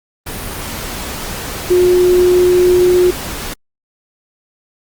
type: tone in noise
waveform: sine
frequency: 360 Hz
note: F#4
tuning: 47 cents flat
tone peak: -7 dBFS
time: 1.7-3.11 s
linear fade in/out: 10 ms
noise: pink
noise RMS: -24 dBFS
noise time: 0.26-3.54 s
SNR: +14 dB
effects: Opus 32 kbps